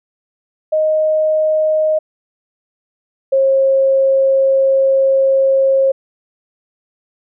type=tone pair in turn; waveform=sine; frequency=622.3 / 538.3 Hz; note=D#5 / C5; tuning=0 / +49 cents; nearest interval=minor third; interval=251 cents; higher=first; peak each=-11 / -9 dBFS; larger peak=second; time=0.72-1.99 / 3.32-5.92 s; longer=second; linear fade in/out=10 ms; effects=none